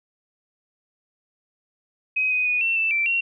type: tone with pitch steps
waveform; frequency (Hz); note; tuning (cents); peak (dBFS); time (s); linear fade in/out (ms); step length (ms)
sine; 2526 / 2501 / 2474 / 2699 / 2653 / 2340 / 2738; D#7 / D#7 / D#7 / E7 / E7 / D7 / F7; +26 / +8 / -10 / +40 / +10 / -7 / -35; -19; 2.16-3.21; 10; 150
effects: none